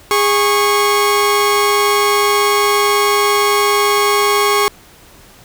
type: tone pair together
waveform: sawtooth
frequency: 410.4 / 1100.4 Hz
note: G#4 / C#6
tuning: -21 / -13 cents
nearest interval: octave + perfect fourth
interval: 1708 cents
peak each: -10 dBFS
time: 0.11-4.68 s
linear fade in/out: 0 ms
effects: pink hiss -43 dBFS RMS until 5.44 s